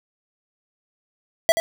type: tone with echo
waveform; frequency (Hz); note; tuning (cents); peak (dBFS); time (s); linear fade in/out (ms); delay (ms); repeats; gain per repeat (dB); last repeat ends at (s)
square; 659.3; E5; 0; -12; 1.49-1.52; 0; 80; 1; -8; 1.6
effects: none